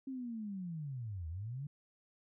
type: linear two-way sweep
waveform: sine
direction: down then up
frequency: 271.5 to 76.9 to 148.8 Hz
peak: -39 dBFS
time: 0.07-1.67 s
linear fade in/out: 5 ms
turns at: 1.28 s
effects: none